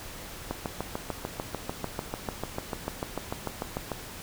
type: click train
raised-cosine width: 1 ms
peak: -16 dBFS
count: 24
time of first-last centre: 0.51-3.917 s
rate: 6.75 Hz
effects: pink hiss -42 dBFS RMS until 4.22 s